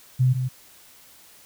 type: tone pair in turn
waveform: sine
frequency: 127.9 / 128.36 Hz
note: C3 / C3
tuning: -39 / -33 cents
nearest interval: unison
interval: 6 cents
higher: second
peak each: -15 / -22 dBFS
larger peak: first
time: 0.19-0.34 / 0.34-0.49 s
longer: neither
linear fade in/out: 20 ms
effects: white hiss -51 dBFS RMS until 1.45 s